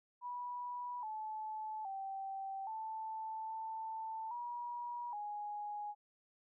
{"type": "tone with pitch steps", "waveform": "sine", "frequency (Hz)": [978, 866, 777, 881, 887, 961, 831], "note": ["B5", "A5", "G5", "A5", "A5", "B5", "G#5"], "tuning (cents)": [-17, -28, -16, 2, 14, -48, 1], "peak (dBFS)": -40, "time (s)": [0.21, 5.95], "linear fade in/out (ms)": 50, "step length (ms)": 820, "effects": []}